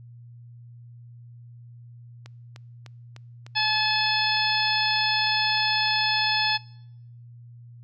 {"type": "click train", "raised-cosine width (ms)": 0.2, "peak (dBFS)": -26, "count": 14, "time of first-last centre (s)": [2.26, 6.176], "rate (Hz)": 3.32}
{"type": "harmonic tone", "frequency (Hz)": 861, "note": "A5", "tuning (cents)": -38, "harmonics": [1, 2, 3, 4, 5, 6], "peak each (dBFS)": [-28, -28, -28, -28, -28, -28], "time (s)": [3.55, 6.58], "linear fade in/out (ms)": 20}
{"effects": ["noise-tail reverb RT60 0.8 s tail -25 dB re dry", "added 119 Hz sine -43 dBFS peak until 7.83 s"]}